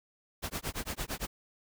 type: noise with tremolo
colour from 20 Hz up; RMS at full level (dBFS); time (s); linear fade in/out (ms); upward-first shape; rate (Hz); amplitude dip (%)
pink; -34; 0.42-1.27; 20; sine; 8.8; 100
effects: none